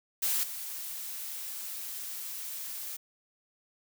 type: noise with level steps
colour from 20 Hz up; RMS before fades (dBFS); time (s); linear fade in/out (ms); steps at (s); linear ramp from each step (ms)
blue; -29 / -39; 0.22-2.97; 10; 0.43; 5
effects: none